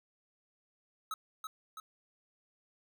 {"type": "tone with echo", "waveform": "square", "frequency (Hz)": 1286, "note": "E6", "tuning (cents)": -43, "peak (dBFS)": -36, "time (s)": [1.11, 1.14], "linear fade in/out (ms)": 2, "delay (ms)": 330, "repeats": 2, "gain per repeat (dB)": -4, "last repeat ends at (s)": 1.8, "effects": []}